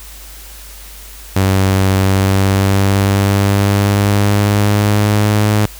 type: tone with pitch glide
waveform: sawtooth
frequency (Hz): 95.9 to 105.19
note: G2 to G#2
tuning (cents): -37 to +23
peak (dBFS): -6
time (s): 1.36-5.66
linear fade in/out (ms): 5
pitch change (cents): +160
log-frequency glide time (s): 1.96-5.45
effects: added 50 Hz sine -34 dBFS peak until 5.79 s + white hiss -36 dBFS RMS until 5.79 s